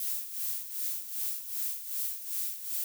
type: noise with tremolo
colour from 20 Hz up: violet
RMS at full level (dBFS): -32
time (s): 0-2.84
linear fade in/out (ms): 2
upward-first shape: sine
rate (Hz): 2.6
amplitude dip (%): 70
effects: none